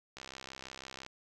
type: click train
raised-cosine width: 0.2 ms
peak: -27 dBFS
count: 60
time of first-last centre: 0.17-1.064 s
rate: 66 Hz
effects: none